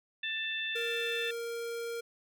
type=harmonic tone; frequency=886 Hz; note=A5; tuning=12 cents sharp; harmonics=2 / 3 / 4; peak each=-37 / -37 / -37 dBFS; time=0.23-1.31 s; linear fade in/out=5 ms
type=tone; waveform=square; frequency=466.2 Hz; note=A#4; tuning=in tune; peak=-36 dBFS; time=0.75-2.01 s; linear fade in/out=10 ms
effects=none